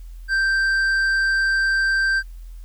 sine tone with tanh clipping, 1568 Hz, G6, in tune, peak -18 dBFS, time 0.28-2.23 s, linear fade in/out 50 ms, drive 7 dB, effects added 42 Hz sine -34 dBFS peak until 2.64 s + white hiss -59 dBFS RMS until 2.64 s

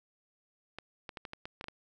clicks, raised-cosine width 0.3 ms, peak -25 dBFS, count 9, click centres 0.786 / 1.092 / 1.172 / 1.252 / 1.334 / 1.455 / 1.611 / 1.642 / 1.684 s, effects none

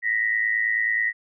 sine tone pair together, 1866.2 / 1975.5 Hz, A#6 / B6, +1 / 0 cents, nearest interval minor second, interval 99 cents, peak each -23 dBFS, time 0.02-1.13 s, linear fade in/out 50 ms, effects none

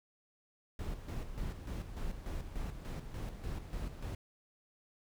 brown noise with tremolo, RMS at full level -39 dBFS, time 0.79-4.15 s, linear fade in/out 2 ms, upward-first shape square, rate 3.4 Hz, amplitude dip 55%, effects none

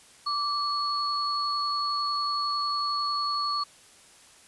sine tone pair together, 1165 / 4373 Hz, D6 / C#8, -14 / -24 cents, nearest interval octave + major seventh, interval 2290 cents, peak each -27 / -30 dBFS, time 0.26-3.64 s, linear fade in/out 10 ms, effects white hiss -54 dBFS RMS until 4.47 s + resampled to 24000 Hz

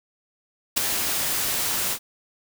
white noise with ADSR envelope, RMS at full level -17 dBFS, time 0.76-1.99 s, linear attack 17 ms, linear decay 4 ms, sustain -8 dB, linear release 71 ms, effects none

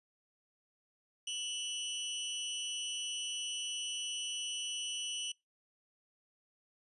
sawtooth tone with amplitude modulation, 2960 Hz, F#7, in tune, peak -30 dBFS, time 1.27-5.32 s, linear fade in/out 5 ms, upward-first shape sine, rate 257 Hz, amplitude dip 70%, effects noise-tail reverb RT60 0.2 s tail -24 dB re dry + resampled to 24000 Hz

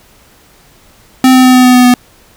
square tone with pitch steps, 258.6 / 256.7 / 254.7 / 252.8 / 250.9 / 249.1 / 247.2 Hz, C4 / C4 / C4 / B3 / B3 / B3 / B3, -20 / -33 / -46 / +41 / +28 / +15 / +2 cents, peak -3 dBFS, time 1.24-1.94 s, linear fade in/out 2 ms, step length 100 ms, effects pink hiss -44 dBFS RMS until 2.36 s

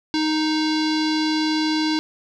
square tone with low-pass filter, 311 Hz, D#4, 1 cent flat, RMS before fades -21 dBFS, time 0.14-1.99 s, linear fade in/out 0 ms, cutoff 4500 Hz, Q 4.4, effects none

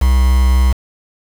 triangle tone with quantisation, 64 Hz, C2, 38 cents flat, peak -6 dBFS, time 0.01-0.73 s, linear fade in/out 10 ms, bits 4, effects none

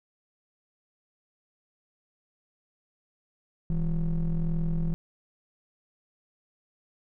triangle ring-modulated tone, 92.5 Hz, F#2, in tune, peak -19 dBFS, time 3.7-4.94 s, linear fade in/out 0 ms, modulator 71.7 Hz, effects none

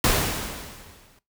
pink noise with exponential decay, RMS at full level -18 dBFS, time 0.04-1.19 s, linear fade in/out 2 ms, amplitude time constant 250 ms, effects noise-tail reverb RT60 0.2 s tail -19 dB re dry

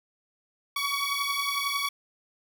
15% pulse beating tone pair, 1123 / 1134 Hz, C#6 / C#6, +22 / +39 cents, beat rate 11 Hz, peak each -23 / -24 dBFS, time 0.76-1.89 s, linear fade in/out 5 ms, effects none

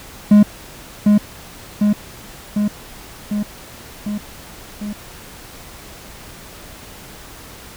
triangle tone with echo, 207.7 Hz, G#3, in tune, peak -3 dBFS, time 0.31-0.43 s, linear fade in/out 5 ms, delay 750 ms, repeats 6, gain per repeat -3 dB, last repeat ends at 4.93 s, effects pink hiss -38 dBFS RMS until 7.76 s

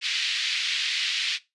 white band-pass noise, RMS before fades -27 dBFS, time 0.01-1.39 s, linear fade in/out 50 ms, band 2100 to 4200 Hz, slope 24 dB/octave, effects noise-tail reverb RT60 0.2 s tail -17 dB re dry + resampled to 24000 Hz

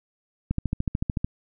click train, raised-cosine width 5 ms, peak -12 dBFS, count 11, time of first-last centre 0.51-1.245 s, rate 13.6 Hz, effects none

